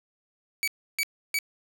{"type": "tone bursts", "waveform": "sawtooth", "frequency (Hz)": 2279, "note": "C#7", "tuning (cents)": 47, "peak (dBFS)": -21, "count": 3, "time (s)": [0.63, 1.388], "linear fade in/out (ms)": 0, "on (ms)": 46, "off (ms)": 310, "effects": []}